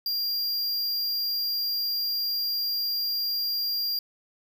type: tone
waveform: square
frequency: 4779 Hz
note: D8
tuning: 29 cents sharp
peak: -26 dBFS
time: 0.06-3.99 s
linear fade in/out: 2 ms
effects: 9-bit